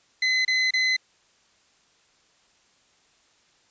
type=tone bursts; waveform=30% pulse; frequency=2034 Hz; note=C7; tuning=50 cents flat; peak=-17 dBFS; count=3; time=0.22-0.966 s; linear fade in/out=5 ms; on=230 ms; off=28 ms; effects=white hiss -62 dBFS RMS until 3.7 s + resampled to 16000 Hz